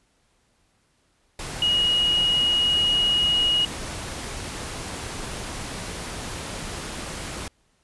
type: tone in noise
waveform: sine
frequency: 2892 Hz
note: F#7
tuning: 40 cents flat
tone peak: -18 dBFS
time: 1.62-3.65 s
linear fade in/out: 2 ms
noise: pink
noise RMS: -33 dBFS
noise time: 1.39-7.48 s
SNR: +12 dB
effects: pink hiss -66 dBFS RMS until 7.83 s + resampled to 24000 Hz